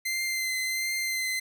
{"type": "tone with vibrato", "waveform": "sawtooth", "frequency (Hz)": 2074, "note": "C7", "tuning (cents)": -16, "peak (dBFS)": -24, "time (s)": [0.05, 1.4], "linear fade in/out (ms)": 10, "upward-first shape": "triangle", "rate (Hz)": 1.4, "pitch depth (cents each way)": 22, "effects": []}